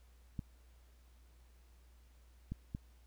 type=clicks; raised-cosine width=5 ms; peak=-27 dBFS; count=3; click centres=0.392 / 2.52 / 2.749 s; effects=added 60 Hz sine -60 dBFS peak until 3.06 s + pink hiss -72 dBFS RMS until 3.06 s